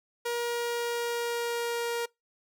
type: tone with pitch glide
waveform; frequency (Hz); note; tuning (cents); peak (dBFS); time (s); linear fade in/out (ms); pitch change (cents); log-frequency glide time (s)
sawtooth; 475.1 to 470.7; A#4 to A#4; +33 to +17; -25; 0.25-2.06; 10; -16; 0.42-1.87
effects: noise-tail reverb RT60 0.2 s tail -25 dB re dry